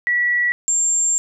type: tone pair in turn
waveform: sine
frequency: 1941 / 7375 Hz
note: B6 / A#8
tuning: -31 / -20 cents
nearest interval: octave + major seventh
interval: 2311 cents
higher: second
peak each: -15 dBFS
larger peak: neither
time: 0.07-0.52 / 0.68-1.18 s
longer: second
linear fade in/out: 0 ms
effects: none